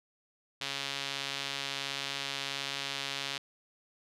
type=tone with band-pass filter; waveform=sawtooth; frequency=138.59 Hz; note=C#3; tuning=in tune; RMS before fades=-37 dBFS; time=0.61-3.38 s; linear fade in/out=5 ms; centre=3600 Hz; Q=1.6; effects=resampled to 32000 Hz